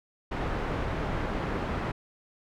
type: low-pass noise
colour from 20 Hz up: pink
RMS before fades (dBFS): -31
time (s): 0.31-1.92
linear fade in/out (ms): 10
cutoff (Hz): 1700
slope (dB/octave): 12
effects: none